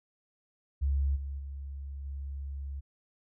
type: tone with level steps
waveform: sine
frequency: 69.3 Hz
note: C#2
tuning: in tune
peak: -25 / -34 / -37 / -35 dBFS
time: 0.81-2.81 s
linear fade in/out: 20 ms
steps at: 1.15 / 1.38 / 2.04 s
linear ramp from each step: 20 ms
effects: none